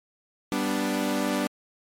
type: chord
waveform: sawtooth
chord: G major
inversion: none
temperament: equal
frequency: 196 / 246.9 / 293.7 Hz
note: G3 / B3 / D4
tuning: 0 / 0 / 0 cents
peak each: -26 / -25 / -24 dBFS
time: 0.52-1.47 s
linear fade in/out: 0 ms
effects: MP3 64 kbps